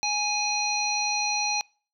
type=harmonic tone; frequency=830.6 Hz; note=G#5; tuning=in tune; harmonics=1 / 3 / 5 / 7; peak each=-29 / -29 / -29 / -30 dBFS; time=0.03-1.61 s; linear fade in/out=0 ms; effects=noise-tail reverb RT60 0.4 s tail -25 dB re dry